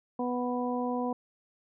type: harmonic tone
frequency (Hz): 246.9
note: B3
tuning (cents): 0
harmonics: 1 / 2 / 3 / 4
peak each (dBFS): -31 / -34 / -36 / -37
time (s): 0.19-1.13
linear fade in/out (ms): 5
effects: none